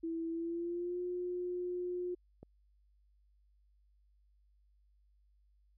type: tone with pitch glide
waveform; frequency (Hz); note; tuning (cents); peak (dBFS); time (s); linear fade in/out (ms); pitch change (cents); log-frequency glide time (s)
sine; 329.6 to 357.4; E4 to F4; 0 to +40; -35; 0.03-2.15; 10; +140; 0.3-1
type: click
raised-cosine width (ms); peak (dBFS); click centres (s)
2; -37; 2.43
effects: added 50 Hz sine -66 dBFS peak until 5.77 s